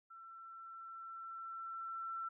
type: tone with level ramp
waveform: sine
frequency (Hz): 1343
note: E6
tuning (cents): +32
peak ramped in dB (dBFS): -52 to -39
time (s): 0.1-2.29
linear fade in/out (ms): 10
effects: none